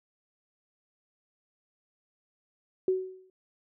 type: tone with exponential decay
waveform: sine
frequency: 374.2 Hz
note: F#4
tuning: 20 cents sharp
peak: -20 dBFS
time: 2.88-3.3 s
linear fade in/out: 2 ms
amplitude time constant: 90 ms
effects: none